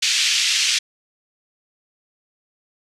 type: band-pass noise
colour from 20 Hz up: pink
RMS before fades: -19 dBFS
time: 0.02-0.79 s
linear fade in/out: 10 ms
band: 2400 to 6800 Hz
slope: 24 dB/octave
effects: resampled to 32000 Hz